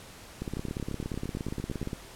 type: two click trains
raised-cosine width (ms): 3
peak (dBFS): -20 / -21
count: 27 / 12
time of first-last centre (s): 0.42-1.932 / 0.57-1.829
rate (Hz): 17.2 / 8.74
effects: pink hiss -48 dBFS RMS until 2.15 s + low-pass 12000 Hz 12 dB/octave